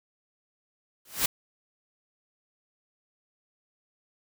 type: noise with exponential growth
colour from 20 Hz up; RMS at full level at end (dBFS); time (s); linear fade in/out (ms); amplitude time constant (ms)
white; -20; 1.05-1.26; 5; 45
effects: none